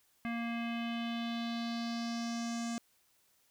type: tone with low-pass filter sweep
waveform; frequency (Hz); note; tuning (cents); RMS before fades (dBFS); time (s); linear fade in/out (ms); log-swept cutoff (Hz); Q
square; 233.1; A#3; 0; -37; 0.25-2.78; 0; 2200 to 7200; 3.2
effects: white hiss -71 dBFS RMS until 3.5 s